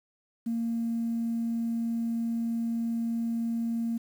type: tone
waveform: sine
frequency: 230.8 Hz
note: A#3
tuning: 17 cents flat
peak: -26 dBFS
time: 0.46-3.98 s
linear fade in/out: 10 ms
effects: tanh soft clip ceiling -22 dBFS + 9-bit